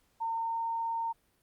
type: tone with pitch glide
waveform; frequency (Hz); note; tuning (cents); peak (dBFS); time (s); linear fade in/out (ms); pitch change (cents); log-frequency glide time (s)
sine; 910 to 915.8; A#5 to A#5; -42 to -31; -30; 0.2-1.13; 20; +11; 0.34-0.6
effects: pink hiss -71 dBFS RMS until 1.42 s + Opus 48 kbps